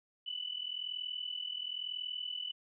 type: tone pair together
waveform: sine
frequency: 2960 / 3001 Hz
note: F#7 / F#7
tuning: 0 / +24 cents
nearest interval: unison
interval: 24 cents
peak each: -40 / -40 dBFS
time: 0.26-2.52 s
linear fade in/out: 10 ms
effects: none